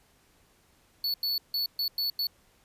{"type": "tone bursts at uneven times", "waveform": "square", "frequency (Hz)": 4435, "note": "C#8", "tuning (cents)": 0, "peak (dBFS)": -27, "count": 6, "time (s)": [[1.04, 1.14], [1.23, 1.38], [1.54, 1.66], [1.79, 1.88], [1.98, 2.1], [2.19, 2.27]], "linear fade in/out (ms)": 2, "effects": ["pink hiss -64 dBFS RMS until 2.64 s", "resampled to 32000 Hz"]}